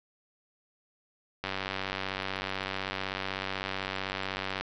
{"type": "click train", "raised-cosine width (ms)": 0.3, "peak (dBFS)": -16, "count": 305, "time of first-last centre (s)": [1.44, 4.61], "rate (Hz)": 95.9, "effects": ["resampled to 16000 Hz", "9-bit"]}